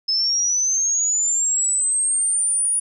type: linear sweep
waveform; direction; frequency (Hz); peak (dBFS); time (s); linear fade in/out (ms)
sine; up; 5170 to 9730; -17; 0.08-2.8; 10
effects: none